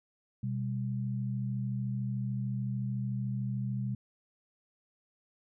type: tone pair together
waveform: sine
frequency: 125.3 / 198.9 Hz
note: B2 / G3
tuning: +25 / +25 cents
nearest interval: minor sixth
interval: 800 cents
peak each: -32 / -36 dBFS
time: 0.43-3.95 s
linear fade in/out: 5 ms
effects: none